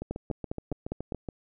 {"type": "two click trains", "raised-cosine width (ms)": 2, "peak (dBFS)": [-21, -18], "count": [10, 6], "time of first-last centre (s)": [[0.02, 1.288], [0.11, 1.122]], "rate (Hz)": [7.1, 4.94], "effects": []}